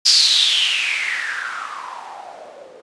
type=noise with low-pass filter sweep; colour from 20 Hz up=violet; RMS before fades=-20 dBFS; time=0.05-2.82 s; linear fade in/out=20 ms; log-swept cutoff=5000 to 460 Hz; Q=7; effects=resampled to 22050 Hz